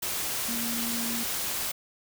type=tone in noise; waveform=sine; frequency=233.2 Hz; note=A#3; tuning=1 cent sharp; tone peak=-33 dBFS; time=0.48-1.24 s; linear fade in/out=10 ms; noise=white; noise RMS=-31 dBFS; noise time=0.02-1.72 s; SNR=-5 dB; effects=none